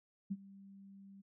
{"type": "tone with ADSR envelope", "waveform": "sine", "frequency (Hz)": 196.3, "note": "G3", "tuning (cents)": 3, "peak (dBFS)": -33, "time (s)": [0.3, 1.22], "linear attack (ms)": 17, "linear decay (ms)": 42, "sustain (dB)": -20, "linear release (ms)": 17, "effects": []}